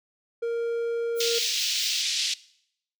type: tone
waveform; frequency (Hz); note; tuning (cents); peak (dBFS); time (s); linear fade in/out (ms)
triangle; 466.2; A#4; 0; -23; 0.42-1.39; 10
type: noise with tremolo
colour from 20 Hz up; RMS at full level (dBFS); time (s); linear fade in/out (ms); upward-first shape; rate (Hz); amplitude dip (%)
violet; -36; 1.15-2.03; 50; triangle; 4.7; 50
type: band-pass noise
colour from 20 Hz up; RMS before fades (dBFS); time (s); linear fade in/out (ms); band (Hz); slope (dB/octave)
white; -27; 1.2-2.34; 5; 2800 to 5600; 24
effects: noise-tail reverb RT60 0.7 s tail -20 dB re dry